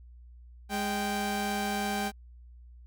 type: tone pair together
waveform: sawtooth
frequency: 206.5 / 783 Hz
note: G#3 / G5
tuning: -10 / -2 cents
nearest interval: octave + major seventh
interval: 2308 cents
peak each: -28 dBFS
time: 0.69-2.12 s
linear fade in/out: 50 ms
effects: added 60 Hz sine -48 dBFS peak until 2.86 s